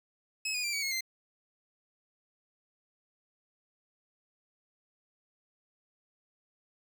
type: tone with pitch steps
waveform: 20% pulse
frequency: 2575 / 2467 / 2364 / 2265 / 2170 / 2080 Hz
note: E7 / D#7 / D7 / C#7 / C#7 / C7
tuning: -41 / -15 / +11 / +37 / -37 / -11 cents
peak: -26 dBFS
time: 0.45-1.008 s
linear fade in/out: 5 ms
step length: 93 ms
effects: 10-bit